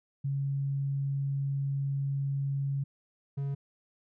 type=tone pair in turn; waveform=sine / triangle; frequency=138.59 / 139.29 Hz; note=C#3 / C#3; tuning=0 / +9 cents; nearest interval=unison; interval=9 cents; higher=second; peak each=-28 dBFS; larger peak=neither; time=0.24-2.84 / 3.37-3.55 s; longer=first; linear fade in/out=10 ms; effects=none